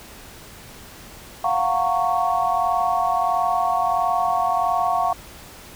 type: chord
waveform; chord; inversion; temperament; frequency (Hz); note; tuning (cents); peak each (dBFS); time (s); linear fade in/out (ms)
sine; Gb major seventh; third; equal with one note detuned; 698.5 / 740 / 921.6 / 1108.7; F5 / Gb5 / Bb5 / Db6; 0 / 0 / -20 / 0; -22 / -23 / -27 / -23; 1.44-5.13; 5
effects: pink hiss -42 dBFS RMS until 5.75 s